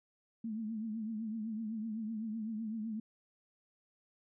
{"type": "tone with vibrato", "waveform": "sine", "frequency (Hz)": 220, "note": "A3", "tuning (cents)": 0, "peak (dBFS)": -36, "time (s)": [0.44, 3], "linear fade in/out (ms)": 5, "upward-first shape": "triangle", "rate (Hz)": 7.9, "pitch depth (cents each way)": 91, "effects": []}